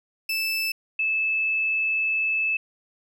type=tone pair in turn; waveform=30% pulse / sine; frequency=2636 / 2616 Hz; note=E7 / E7; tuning=-1 / -14 cents; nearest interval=unison; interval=13 cents; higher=first; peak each=-21 dBFS; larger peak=neither; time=0.29-0.72 / 0.99-2.57 s; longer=second; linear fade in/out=5 ms; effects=none